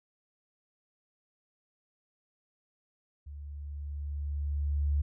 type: tone with level ramp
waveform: sine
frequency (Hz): 72.4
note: D2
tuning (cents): -24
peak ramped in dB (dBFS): -41 to -24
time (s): 3.26-5.02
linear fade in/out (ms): 10
effects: none